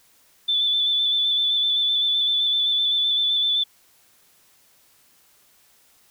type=tone with vibrato; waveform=sine; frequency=3502 Hz; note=A7; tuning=9 cents flat; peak=-18 dBFS; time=0.48-3.64 s; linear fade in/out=10 ms; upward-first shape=square; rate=7.8 Hz; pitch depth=20 cents each way; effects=white hiss -58 dBFS RMS until 6.1 s